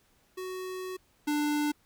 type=tone pair in turn; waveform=square; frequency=371.2 / 296.1 Hz; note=F#4 / D4; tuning=+6 / +14 cents; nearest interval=major third; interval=392 cents; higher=first; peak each=-36 / -27 dBFS; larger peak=second; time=0.37-0.97 / 1.27-1.72 s; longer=first; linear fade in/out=10 ms; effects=pink hiss -67 dBFS RMS until 1.85 s